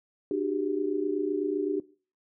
sine tone cluster, 300.7 / 372 / 399.9 Hz, D4 / F#4 / G4, +41 / +9 / +35 cents, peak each -30 dBFS, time 0.31-1.8 s, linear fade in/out 2 ms, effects noise-tail reverb RT60 0.4 s tail -21 dB re dry

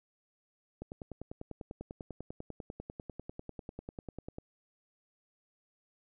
click train, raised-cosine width 2 ms, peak -28 dBFS, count 37, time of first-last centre 0.82-4.384 s, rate 10.1 Hz, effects none

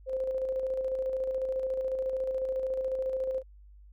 sine tone with tremolo, 523.3 Hz, C5, in tune, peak -27 dBFS, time 0.06-3.43 s, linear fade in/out 50 ms, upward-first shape square, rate 14 Hz, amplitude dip 35%, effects added 50 Hz sine -50 dBFS peak until 3.92 s

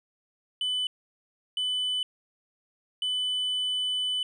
sine tone bursts at uneven times, 3000 Hz, F#7, 23 cents sharp, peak -23 dBFS, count 3, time 0.61-0.87 / 1.57-2.03 / 3.02-4.23 s, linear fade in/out 2 ms, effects tanh soft clip ceiling -25 dBFS

